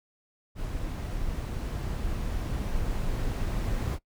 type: noise with level ramp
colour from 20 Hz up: brown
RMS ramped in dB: -33 to -28 dBFS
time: 0.55-3.99 s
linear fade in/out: 50 ms
effects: noise-tail reverb RT60 0.1 s tail -20 dB re dry